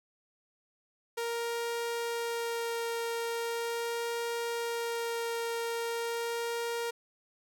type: tone with vibrato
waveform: sawtooth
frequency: 466.2 Hz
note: A#4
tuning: in tune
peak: -28 dBFS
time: 1.17-6.91 s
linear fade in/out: 10 ms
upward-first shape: sine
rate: 0.4 Hz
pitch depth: 8 cents each way
effects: none